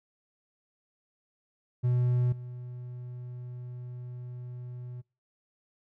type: tone with level steps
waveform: triangle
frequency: 123.47 Hz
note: B2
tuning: in tune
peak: -21 / -36 dBFS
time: 1.83-5.02 s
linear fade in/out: 20 ms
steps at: 2.32 s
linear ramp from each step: 5 ms
effects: noise-tail reverb RT60 0.3 s tail -26 dB re dry